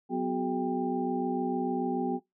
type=tone cluster; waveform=sine; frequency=185.5 / 251 / 370 / 416.8 / 793 Hz; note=F#3 / B3 / F#4 / G#4 / G5; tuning=+5 / +28 / 0 / +6 / +20 cents; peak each=-37 / -31 / -33 / -37 / -34 dBFS; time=0.09-2.2 s; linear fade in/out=50 ms; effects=noise-tail reverb RT60 0.2 s tail -25 dB re dry